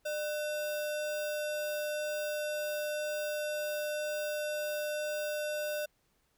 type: tone with sample-and-hold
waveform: sine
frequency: 601 Hz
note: D5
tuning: 40 cents sharp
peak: -32 dBFS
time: 0.05-5.86 s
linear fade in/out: 10 ms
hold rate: 2100 Hz
effects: pink hiss -74 dBFS RMS until 6.37 s